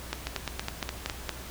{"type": "two click trains", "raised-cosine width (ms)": 0.2, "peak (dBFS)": [-12, -13], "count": [6, 5], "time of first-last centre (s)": [[0.13, 1.293], [0.27, 1.098]], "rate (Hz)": [4.3, 4.83], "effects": ["added 60 Hz sine -43 dBFS peak until 1.5 s", "pink hiss -43 dBFS RMS until 1.5 s"]}